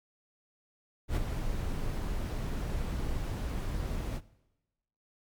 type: noise with ADSR envelope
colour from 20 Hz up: brown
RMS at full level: -26 dBFS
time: 1.08-4.21 s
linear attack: 85 ms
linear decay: 18 ms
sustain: -7 dB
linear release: 49 ms
effects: noise-tail reverb RT60 1.0 s tail -20 dB re dry + MP3 96 kbps